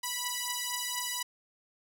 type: beating tone pair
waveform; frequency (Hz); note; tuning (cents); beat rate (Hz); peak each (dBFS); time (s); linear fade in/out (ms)
5% pulse; 981 / 985.2; B5 / B5; -12 / -5; 4.2; -23; 0.03-1.23; 10
effects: none